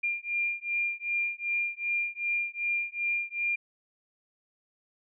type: beating tone pair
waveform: sine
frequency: 2397 / 2399.6 Hz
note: D7 / D7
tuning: +35 / +37 cents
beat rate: 2.6 Hz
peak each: -31 dBFS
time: 0.03-3.56 s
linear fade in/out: 10 ms
effects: none